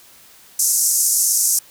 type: band-pass noise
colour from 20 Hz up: pink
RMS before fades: -17 dBFS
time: 0.59-1.59 s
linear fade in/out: 5 ms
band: 5800 to 13000 Hz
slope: 48 dB/octave
effects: white hiss -47 dBFS RMS until 1.7 s